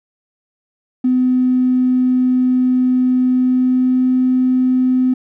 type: tone with pitch glide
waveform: triangle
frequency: 253.5 to 255.3 Hz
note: B3 to C4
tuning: +45 to -42 cents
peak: -7 dBFS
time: 1.04-5.14 s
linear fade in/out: 10 ms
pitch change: +13 cents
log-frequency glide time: 3.3-4.09 s
effects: tanh soft clip ceiling -9 dBFS